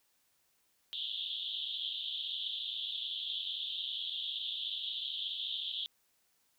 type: band-pass noise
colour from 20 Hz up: white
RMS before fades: -39 dBFS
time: 0.93-5.86 s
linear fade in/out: 0 ms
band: 3100 to 3700 Hz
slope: 96 dB/octave
effects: white hiss -74 dBFS RMS until 6.58 s